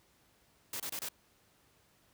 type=noise bursts; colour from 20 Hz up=white; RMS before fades=-39 dBFS; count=4; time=0.73-1.087 s; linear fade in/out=2 ms; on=69 ms; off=27 ms; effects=pink hiss -68 dBFS RMS until 2.13 s + high-pass 60 Hz 12 dB/octave